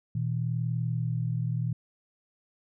sine tone pair together, 119.9 / 160.6 Hz, A#2 / E3, +49 / -45 cents, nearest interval perfect fourth, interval 506 cents, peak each -28 / -31 dBFS, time 0.15-1.73 s, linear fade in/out 5 ms, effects none

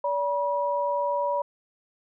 sine tone pair together, 575 / 966.2 Hz, D5 / B5, -37 / -38 cents, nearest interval major sixth, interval 899 cents, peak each -26 dBFS, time 0.04-1.42 s, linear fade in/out 5 ms, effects none

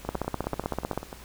two click trains, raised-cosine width 1 ms, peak -13 / -22 dBFS, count 15 / 12, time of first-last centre 0.09-0.976 / 0.05-1.128 s, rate 15.8 / 10.2 Hz, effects added 60 Hz sine -48 dBFS peak until 1.24 s + pink hiss -48 dBFS RMS until 1.24 s

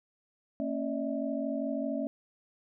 sine tone cluster, 229.7 / 274.7 / 590 / 643 Hz, A#3 / C#4 / D5 / E5, -25 / -16 / +8 / -43 cents, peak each -36 / -33 / -38 / -37 dBFS, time 0.6-2.07 s, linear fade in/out 0 ms, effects none

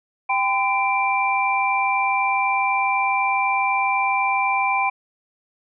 sine tone cluster, 788 / 1016 / 2356 Hz, G5 / B5 / D7, +9 / +49 / +5 cents, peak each -22 dBFS, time 0.29-4.9 s, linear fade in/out 10 ms, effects none

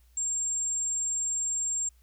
sine tone, 7430 Hz, A#8, 7 cents flat, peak -27 dBFS, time 0.17-1.89 s, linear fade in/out 5 ms, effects added 60 Hz sine -57 dBFS peak until 2.02 s + white hiss -69 dBFS RMS until 2.02 s

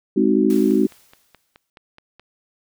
sine chord, Ab dominant seventh, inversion none, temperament just, 207.7 / 259.6 / 311.5 / 373.8 Hz, Ab3 / C4 / Eb4 / Gb4, 0 / -13 / +2 / +18 cents, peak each -19 dBFS, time 0.16-0.87 s, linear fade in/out 10 ms
white noise with exponential decay, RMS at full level -37 dBFS, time 0.5-1.7 s, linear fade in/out 1 ms, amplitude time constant 260 ms
click train, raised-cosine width 0.3 ms, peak -28 dBFS, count 8, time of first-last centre 0.71-2.196 s, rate 4.71 Hz
effects none

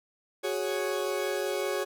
40% pulse chord, F# suspended second, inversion none, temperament equal, 370 / 415.3 / 554.4 Hz, F#4 / G#4 / C#5, 0 / 0 / 0 cents, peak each -32 dBFS, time 0.43-1.85 s, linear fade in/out 20 ms, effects none

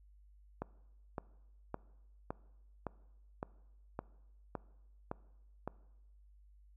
click train, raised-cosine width 1 ms, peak -24 dBFS, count 10, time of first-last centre 0.62-5.676 s, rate 1.78 Hz, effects noise-tail reverb RT60 1.0 s tail -21 dB re dry + added 50 Hz sine -59 dBFS peak until 6.76 s

